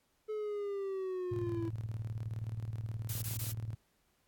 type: linear sweep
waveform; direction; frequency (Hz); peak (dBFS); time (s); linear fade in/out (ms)
triangle; down; 432.6 to 329.6; -33; 0.28-1.7; 20
type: tone with tremolo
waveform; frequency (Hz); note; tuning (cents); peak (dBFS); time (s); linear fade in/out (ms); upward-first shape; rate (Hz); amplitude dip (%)
sine; 110.4; A2; +6; -34; 1.31-3.75; 10; square; 19; 65
type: noise bursts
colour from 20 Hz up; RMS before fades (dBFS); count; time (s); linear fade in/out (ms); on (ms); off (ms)
blue; -41; 3; 3.09-3.52; 2; 130; 20
effects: pink hiss -75 dBFS RMS until 4.27 s + AAC 64 kbps